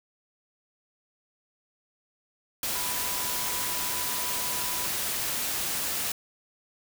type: tone in noise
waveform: sine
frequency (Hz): 988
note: B5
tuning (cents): 0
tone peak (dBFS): -39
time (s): 2.75-4.86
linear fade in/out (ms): 2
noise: white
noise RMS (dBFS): -30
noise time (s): 2.63-6.12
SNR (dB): -12
effects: none